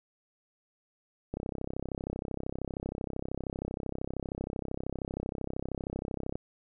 click train, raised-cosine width 2 ms, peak -21 dBFS, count 166, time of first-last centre 1.34-6.355 s, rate 32.9 Hz, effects none

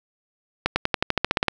accelerating click train, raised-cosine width 0.3 ms, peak -3 dBFS, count 12, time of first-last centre 0.66-1.483 s, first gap 100 ms, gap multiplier 0.94, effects none

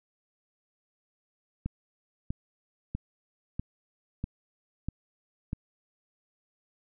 click train, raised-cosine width 5 ms, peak -19 dBFS, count 7, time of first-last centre 1.66-5.531 s, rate 1.55 Hz, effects none

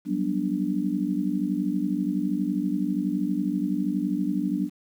sine chord, G major seventh, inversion third, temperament just, 183.75 / 196 / 245 / 294 Hz, F#3 / G3 / B3 / D4, -12 / 0 / -14 / +2 cents, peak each -30 / -29 / -30 / -27 dBFS, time 0.05-4.7 s, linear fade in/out 50 ms, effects 9-bit

